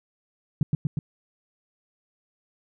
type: tone with echo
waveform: sine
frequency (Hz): 148.1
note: D3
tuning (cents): +15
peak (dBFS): -16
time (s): 0.61-0.63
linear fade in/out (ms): 2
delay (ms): 120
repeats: 3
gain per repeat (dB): -2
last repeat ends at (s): 0.99
effects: none